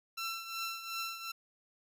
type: tone with tremolo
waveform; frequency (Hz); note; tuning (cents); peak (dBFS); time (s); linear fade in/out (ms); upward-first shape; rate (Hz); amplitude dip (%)
15% pulse; 1346; E6; +36; -28; 0.17-1.32; 10; triangle; 2.7; 70
effects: none